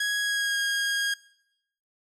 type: tone with pitch glide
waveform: sawtooth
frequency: 1661.2 to 1631.7 Hz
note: G#6 to G#6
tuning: 0 to -31 cents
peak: -21 dBFS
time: 0-1.14 s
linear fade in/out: 5 ms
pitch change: -31 cents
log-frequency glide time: 0.21-0.58 s
effects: noise-tail reverb RT60 0.8 s tail -22 dB re dry + low-pass 10000 Hz 12 dB/octave